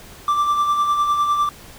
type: tone with tremolo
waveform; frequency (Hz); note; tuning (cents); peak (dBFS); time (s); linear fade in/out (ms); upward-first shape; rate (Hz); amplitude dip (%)
triangle; 1174.7; D6; 0; -12; 0.28-1.49; 2; sine; 9.9; 45
effects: pink hiss -42 dBFS RMS until 1.78 s